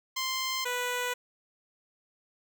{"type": "tone pair in turn", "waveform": "10% pulse", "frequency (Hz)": [1046.5, 492.9], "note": ["C6", "B4"], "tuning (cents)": [0, -3], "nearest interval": "octave + minor second", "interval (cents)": 1303, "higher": "first", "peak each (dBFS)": -21, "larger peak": "neither", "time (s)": [[0.16, 0.65], [0.65, 1.14]], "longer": "neither", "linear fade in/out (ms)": 10, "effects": []}